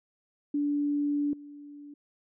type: tone with level steps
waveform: sine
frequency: 290 Hz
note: D4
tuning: 22 cents flat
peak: -25 / -43 dBFS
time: 0.54-1.94 s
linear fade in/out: 5 ms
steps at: 1.33 s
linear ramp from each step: 2 ms
effects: none